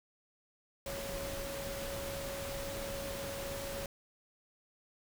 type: tone in noise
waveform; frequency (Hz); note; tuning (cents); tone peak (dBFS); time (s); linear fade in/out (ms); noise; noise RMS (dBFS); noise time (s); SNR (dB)
sine; 554.4; C#5; 0; -41; 0.86-3.86; 2; pink; -42; 0.86-3.86; -2
effects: none